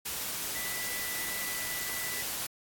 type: tone in noise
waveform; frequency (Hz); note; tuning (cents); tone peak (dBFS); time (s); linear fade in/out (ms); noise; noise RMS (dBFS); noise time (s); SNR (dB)
sine; 1980; B6; +4; -38; 0.55-2.23; 10; white; -35; 0.05-2.47; -6
effects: AAC 64 kbps